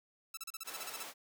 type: tone bursts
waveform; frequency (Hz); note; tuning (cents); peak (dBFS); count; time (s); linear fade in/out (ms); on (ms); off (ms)
5% pulse; 1318.5; E6; 0; -29; 11; 0.34-1.032; 5; 32; 34
type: high-pass noise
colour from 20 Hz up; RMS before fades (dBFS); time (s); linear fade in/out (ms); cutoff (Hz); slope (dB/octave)
pink; -47; 0.64-1.14; 50; 530; 12
effects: none